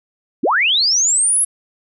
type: linear sweep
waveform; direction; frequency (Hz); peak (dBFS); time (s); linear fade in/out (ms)
sine; up; 179.7 to 11000; -12; 0.43-1.45; 10
effects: none